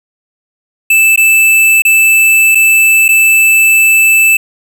square tone with dropouts, 2637 Hz, E7, in tune, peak -5 dBFS, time 0.9-4.37 s, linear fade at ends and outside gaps 5 ms, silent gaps 1.161-1.175 / 1.821-1.85 / 2.549-2.553 / 3.082-3.088 s, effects none

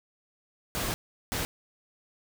pink noise bursts at uneven times, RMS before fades -31 dBFS, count 2, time 0.75-0.94 / 1.32-1.45 s, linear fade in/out 0 ms, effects none

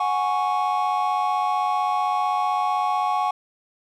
triangle chord, F# suspended second, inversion none, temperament equal with one note detuned, 734.9 / 830.6 / 1108.7 Hz, F#5 / G#5 / C#6, -12 / 0 / 0 cents, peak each -22 dBFS, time 0-3.31 s, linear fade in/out 5 ms, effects tanh soft clip ceiling -11 dBFS

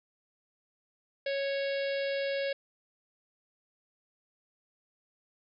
harmonic tone, 553 Hz, C#5, 4 cents flat, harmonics 1 / 3 / 4 / 5 / 6 / 7 / 8 / 9, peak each -30 / -40 / -42 / -44 / -46 / -47 / -48 / -49 dBFS, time 1.26-2.53 s, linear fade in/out 5 ms, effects none

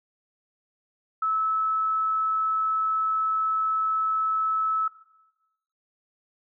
sine tone, 1302 Hz, E6, 22 cents flat, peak -22 dBFS, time 1.22-4.88 s, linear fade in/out 5 ms, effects noise-tail reverb RT60 1.0 s tail -17 dB re dry

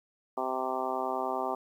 harmonic tone, 130 Hz, C3, 11 cents flat, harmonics 2 / 3 / 4 / 5 / 6 / 7 / 8 / 9, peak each -41 / -37 / -40 / -36 / -35 / -37 / -40 / -38 dBFS, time 0.37-1.55 s, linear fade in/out 5 ms, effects 10-bit

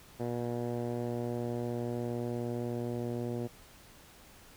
10% pulse tone with low-pass filter sweep, 119.8 Hz, A#2, 48 cents sharp, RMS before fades -35 dBFS, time 0.19-3.48 s, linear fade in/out 20 ms, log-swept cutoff 690 to 460 Hz, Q 0.83, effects pink hiss -56 dBFS RMS until 4.56 s

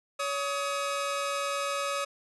sawtooth tone pair together, 563.5 / 1265 Hz, C#5 / D#6, +28 / +28 cents, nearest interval octave + major second, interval 1400 cents, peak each -28 dBFS, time 0.19-2.05 s, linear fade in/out 10 ms, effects resampled to 24000 Hz

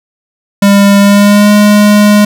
square tone with pitch glide, 200.4 to 207.6 Hz, G3 to G#3, +38 to 0 cents, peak -3 dBFS, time 0.62-2.25 s, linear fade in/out 5 ms, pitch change +62 cents, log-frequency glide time 1-1.51 s, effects none

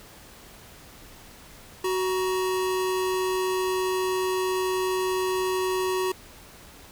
square tone pair together, 372.7 / 951.2 Hz, F#4 / A#5, +13 / +35 cents, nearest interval octave + major third, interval 1622 cents, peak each -25 / -33 dBFS, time 1.84-6.12 s, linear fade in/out 5 ms, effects pink hiss -48 dBFS RMS until 6.91 s

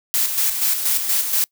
blue noise with tremolo, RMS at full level -18 dBFS, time 0.14-1.44 s, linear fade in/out 0 ms, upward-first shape square, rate 4.2 Hz, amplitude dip 50%, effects noise-tail reverb RT60 0.1 s tail -26 dB re dry

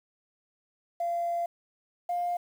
sine tone pair in turn, 688 / 703.7 Hz, F5 / F5, -26 / +13 cents, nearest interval unison, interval 39 cents, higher second, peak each -26 dBFS, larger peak neither, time 1-1.46 / 2.09-2.37 s, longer first, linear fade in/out 5 ms, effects tanh soft clip ceiling -22 dBFS + 9-bit

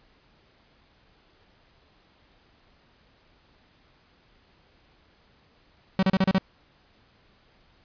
45% pulse tone bursts, 190 Hz, F#3, 46 cents sharp, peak -18 dBFS, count 6, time 5.99-6.383 s, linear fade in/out 2 ms, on 38 ms, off 33 ms, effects pink hiss -61 dBFS RMS until 7.84 s + resampled to 11025 Hz

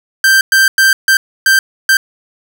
45% pulse tone bursts at uneven times, 1568 Hz, G6, in tune, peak -6 dBFS, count 6, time 0.24-0.41 / 0.52-0.68 / 0.78-0.93 / 1.08-1.17 / 1.46-1.59 / 1.89-1.97 s, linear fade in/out 2 ms, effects none

